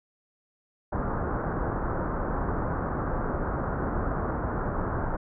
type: low-pass noise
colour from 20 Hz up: pink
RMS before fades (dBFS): -29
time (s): 0.92-5.17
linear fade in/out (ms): 10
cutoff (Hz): 1500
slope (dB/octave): 48
effects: none